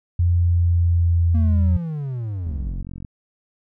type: tone with pitch glide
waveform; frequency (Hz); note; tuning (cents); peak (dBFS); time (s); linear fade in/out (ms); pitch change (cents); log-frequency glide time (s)
sine; 87 to 84.47; F2 to E2; -6 to +43; -14; 0.19-1.77; 5; -51; 0.31-1.54
type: linear sweep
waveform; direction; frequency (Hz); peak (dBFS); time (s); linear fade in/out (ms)
triangle; down; 233.1 to 35.96; -22; 1.34-2.82; 10
type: click train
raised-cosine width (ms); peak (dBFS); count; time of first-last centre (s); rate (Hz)
5; -22; 27; 2.47-3.048; 45
effects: none